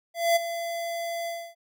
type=tone with ADSR envelope; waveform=square; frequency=678 Hz; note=E5; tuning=49 cents sharp; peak=-18 dBFS; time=0.14-1.55 s; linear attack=220 ms; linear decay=18 ms; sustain=-12 dB; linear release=280 ms; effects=none